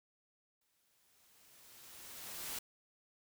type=noise with exponential growth; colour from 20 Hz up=white; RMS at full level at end=-41 dBFS; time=0.61-2.59 s; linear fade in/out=5 ms; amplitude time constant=430 ms; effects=none